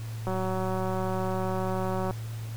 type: click train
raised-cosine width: 1 ms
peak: -18 dBFS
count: 345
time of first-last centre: 0.27-2.11 s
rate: 187 Hz
effects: added 112 Hz sine -33 dBFS peak until 2.56 s + pink hiss -48 dBFS RMS until 2.56 s